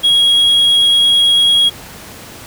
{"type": "tone", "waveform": "triangle", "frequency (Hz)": 3303, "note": "G#7", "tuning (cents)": -10, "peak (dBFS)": -6, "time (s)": [0.03, 1.7], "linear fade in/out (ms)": 20, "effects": ["pink hiss -33 dBFS RMS until 2.46 s", "high-pass 60 Hz 12 dB/octave"]}